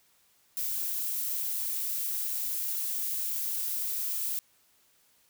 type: noise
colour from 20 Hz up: violet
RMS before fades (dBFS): -32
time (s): 0.57-4.39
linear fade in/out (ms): 0
effects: white hiss -66 dBFS RMS until 5.29 s